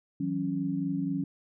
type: tone cluster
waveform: sine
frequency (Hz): 162.1 / 186.1 / 276.8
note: E3 / F#3 / C#4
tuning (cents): -29 / +10 / -2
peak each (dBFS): -34 / -33 / -30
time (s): 0.2-1.24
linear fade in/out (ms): 5
effects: none